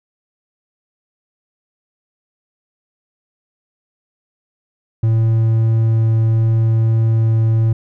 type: tone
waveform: triangle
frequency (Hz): 112.4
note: A2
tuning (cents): +37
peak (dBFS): -9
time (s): 5.03-7.73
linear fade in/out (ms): 5
effects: none